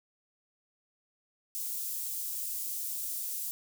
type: high-pass noise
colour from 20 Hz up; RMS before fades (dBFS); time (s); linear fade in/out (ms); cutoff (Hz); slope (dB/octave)
white; -36; 1.55-3.51; 0; 8200; 12
effects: none